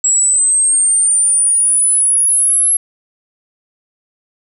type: linear sweep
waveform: sine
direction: up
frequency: 7660 to 11130 Hz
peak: -9 dBFS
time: 0.04-2.77 s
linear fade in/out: 5 ms
effects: none